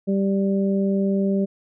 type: harmonic tone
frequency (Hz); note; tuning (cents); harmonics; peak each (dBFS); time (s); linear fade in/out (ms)
196; G3; 0; 1 / 2 / 3; -19 / -25 / -29; 0.07-1.46; 20
effects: none